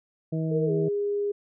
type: harmonic tone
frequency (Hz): 160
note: D#3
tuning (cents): +49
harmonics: 1 / 2 / 3 / 4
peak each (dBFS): -26 / -32 / -36 / -38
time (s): 0.32-0.89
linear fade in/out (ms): 10
type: tone with pitch glide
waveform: sine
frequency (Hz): 466.2 to 408.2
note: A#4 to G#4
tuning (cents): 0 to -30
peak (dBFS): -24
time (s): 0.51-1.32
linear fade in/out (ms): 10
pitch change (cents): -230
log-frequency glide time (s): 0.66-0.71
effects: none